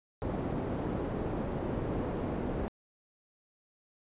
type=low-pass noise; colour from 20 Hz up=white; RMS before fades=-34 dBFS; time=0.22-2.68 s; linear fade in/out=0 ms; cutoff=420 Hz; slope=12 dB/octave; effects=resampled to 8000 Hz